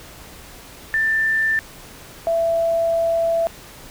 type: tone pair in turn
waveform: sine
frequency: 1778 / 666 Hz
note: A6 / E5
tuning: +18 / +18 cents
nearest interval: octave + perfect fourth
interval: 1700 cents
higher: first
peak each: -16 dBFS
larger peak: neither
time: 0.94-1.59 / 2.27-3.47 s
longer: second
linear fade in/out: 0 ms
effects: pink hiss -41 dBFS RMS until 3.9 s